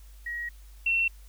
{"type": "tone pair in turn", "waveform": "sine", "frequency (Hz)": [1900, 2711], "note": ["A#6", "E7"], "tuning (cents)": [33, 48], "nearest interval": "tritone", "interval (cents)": 615, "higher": "second", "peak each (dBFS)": [-31, -22], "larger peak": "second", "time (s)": [[0.26, 0.49], [0.86, 1.08]], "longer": "first", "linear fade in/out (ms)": 5, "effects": ["added 50 Hz sine -46 dBFS peak until 1.28 s", "white hiss -60 dBFS RMS until 1.28 s"]}